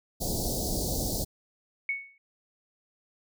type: band-stop noise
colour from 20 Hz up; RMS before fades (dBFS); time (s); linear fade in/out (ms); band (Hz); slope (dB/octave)
pink; -30; 0.2-1.25; 20; 740 to 4200; 48
type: tone with exponential decay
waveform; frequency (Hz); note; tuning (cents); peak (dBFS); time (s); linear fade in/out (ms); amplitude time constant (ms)
sine; 2217; C#7; 0; -24; 1.89-2.18; 2; 63
effects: none